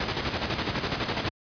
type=noise with tremolo; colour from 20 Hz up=pink; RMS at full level=-26 dBFS; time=0-1.29 s; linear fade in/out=5 ms; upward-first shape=square; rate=12 Hz; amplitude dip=50%; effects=high-pass 80 Hz 12 dB/octave + resampled to 11025 Hz